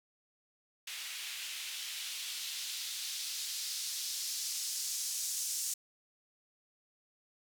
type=noise with band-pass filter sweep; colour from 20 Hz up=blue; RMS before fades=-39 dBFS; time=0.87-5.74 s; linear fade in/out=5 ms; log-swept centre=2500 to 6700 Hz; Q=1.5; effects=none